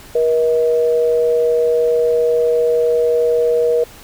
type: tone pair together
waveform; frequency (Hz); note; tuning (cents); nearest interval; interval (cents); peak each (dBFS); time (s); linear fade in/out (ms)
sine; 477 / 637.5; A#4 / D#5; +40 / +42; perfect fourth; 502; -12 / -21; 0.15-3.84; 5
effects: pink hiss -40 dBFS RMS until 4.03 s